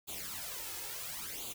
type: noise with flanger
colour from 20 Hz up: white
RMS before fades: -42 dBFS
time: 0.07-1.54 s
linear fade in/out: 20 ms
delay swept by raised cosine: 0.27 to 2.37 ms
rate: 0.72 Hz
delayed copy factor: +0.75
effects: none